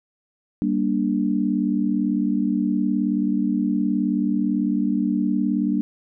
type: chord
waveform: sine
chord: G minor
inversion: none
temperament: just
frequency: 196 / 235.2 / 294 Hz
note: G3 / Bb3 / D4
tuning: 0 / +16 / +2 cents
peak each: -23 dBFS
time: 0.62-5.81 s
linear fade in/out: 0 ms
effects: none